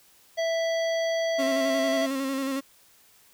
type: harmonic tone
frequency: 659.3 Hz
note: E5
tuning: in tune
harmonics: 1 / 3 / 5 / 7 / 9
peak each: -24 / -34 / -38 / -41 / -43 dBFS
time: 0.37-2.07 s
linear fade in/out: 20 ms
type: tone with vibrato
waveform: 35% pulse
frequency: 270 Hz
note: C#4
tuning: 45 cents flat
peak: -25 dBFS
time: 1.38-2.61 s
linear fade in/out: 20 ms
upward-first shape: square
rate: 11 Hz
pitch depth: 29 cents each way
effects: white hiss -58 dBFS RMS until 3.33 s